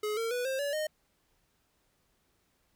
square tone with pitch steps, 423.1 / 456.1 / 491.7 / 530 / 571.3 / 615.9 Hz, G#4 / A#4 / B4 / C5 / D5 / D#5, +32 / -38 / -8 / +22 / -48 / -18 cents, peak -31 dBFS, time 0.03-0.87 s, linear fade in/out 5 ms, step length 140 ms, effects pink hiss -73 dBFS RMS until 2.75 s

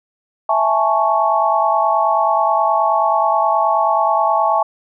sine chord, A major seventh, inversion second, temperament equal, 659.3 / 830.6 / 880 / 1108.7 Hz, E5 / G#5 / A5 / C#6, 0 / 0 / 0 / 0 cents, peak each -18 dBFS, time 0.49-4.63 s, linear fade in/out 5 ms, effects none

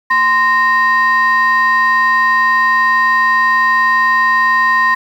sine tone pair together, 1038.8 / 1851 Hz, C6 / A#6, -13 / -13 cents, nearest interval minor seventh, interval 1000 cents, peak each -10 dBFS, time 0.1-4.95 s, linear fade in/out 10 ms, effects tanh soft clip ceiling -5 dBFS + 7-bit

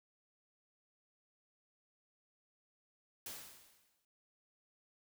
white noise with exponential decay, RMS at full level -44 dBFS, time 3.26-4.05 s, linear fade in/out 2 ms, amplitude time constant 170 ms, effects none

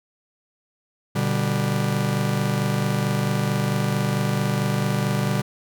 45% pulse chord, G major, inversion first, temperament just, 122.5 / 147 / 196 Hz, B2 / D3 / G3, -14 / +2 / 0 cents, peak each -25 dBFS, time 1.15-5.42 s, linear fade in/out 10 ms, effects none

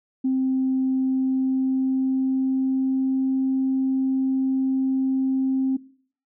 sine tone with pitch glide, 262.1 to 264.5 Hz, C4 to C4, +3 to +19 cents, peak -18 dBFS, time 0.24-5.77 s, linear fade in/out 10 ms, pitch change +16 cents, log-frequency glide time 0.94-3.37 s, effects noise-tail reverb RT60 0.5 s tail -19 dB re dry + tanh soft clip ceiling -14 dBFS

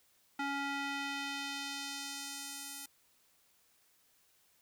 square tone with band-pass filter sweep, 279.5 Hz, C#4, 14 cents sharp, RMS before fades -40 dBFS, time 0.39-2.86 s, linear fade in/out 5 ms, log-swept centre 1400 to 11000 Hz, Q 0.89, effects white hiss -70 dBFS RMS until 4.61 s

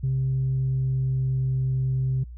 sine tone with pitch glide, 132.1 to 130.88 Hz, C3 to C3, +17 to +1 cents, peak -20 dBFS, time 0.03-2.24 s, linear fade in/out 10 ms, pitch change -16 cents, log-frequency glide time 0.27-1.57 s, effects tanh soft clip ceiling -18 dBFS + added 60 Hz sine -37 dBFS peak until 2.37 s

